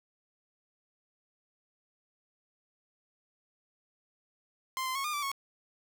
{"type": "tone with pitch steps", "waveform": "sawtooth", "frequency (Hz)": [1045, 1035, 1097, 1212, 1165, 1101], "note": ["C6", "C6", "C#6", "D#6", "D6", "C#6"], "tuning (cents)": [-2, -19, -18, -46, -14, -12], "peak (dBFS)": -28, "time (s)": [4.77, 5.316], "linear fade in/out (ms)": 0, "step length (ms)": 91, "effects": []}